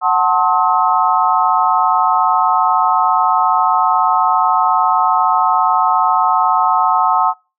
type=chord; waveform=sine; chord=F# diminished seventh; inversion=none; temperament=just; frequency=740 / 888 / 1065.6 / 1278.7 Hz; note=F#5 / A5 / C6 / Eb6; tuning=0 / +16 / +31 / +47 cents; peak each=-16 dBFS; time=0.01-7.34 s; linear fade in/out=50 ms; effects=noise-tail reverb RT60 0.3 s tail -25 dB re dry